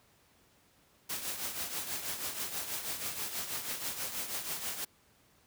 white noise with tremolo, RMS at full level -35 dBFS, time 1.09-4.85 s, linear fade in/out 10 ms, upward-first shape triangle, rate 6.2 Hz, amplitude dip 65%, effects pink hiss -66 dBFS RMS until 5.46 s + high-pass 60 Hz 12 dB/octave

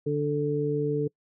harmonic tone, 146.83 Hz, D3, in tune, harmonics 1 / 2 / 3, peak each -29 / -31 / -26 dBFS, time 0.06-1.08 s, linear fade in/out 10 ms, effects noise-tail reverb RT60 0.1 s tail -26 dB re dry

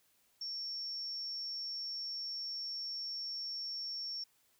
sine tone, 5470 Hz, F8, 37 cents flat, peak -38 dBFS, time 0.41-4.24 s, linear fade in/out 5 ms, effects white hiss -72 dBFS RMS until 4.59 s

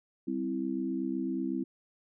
sine chord, C major, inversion second, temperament equal, 196 / 261.6 / 329.6 Hz, G3 / C4 / E4, 0 / 0 / 0 cents, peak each -37 / -33 / -34 dBFS, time 0.27-1.64 s, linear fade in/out 10 ms, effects none

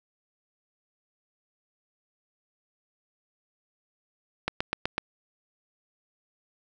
click train, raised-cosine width 0.3 ms, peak -10 dBFS, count 5, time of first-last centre 4.48-4.981 s, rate 7.99 Hz, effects none

